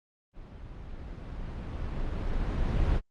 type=noise with level ramp; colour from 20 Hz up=brown; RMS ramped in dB=-45 to -25 dBFS; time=0.33-3.01 s; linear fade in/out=50 ms; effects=low-pass 4000 Hz 12 dB/octave + Opus 32 kbps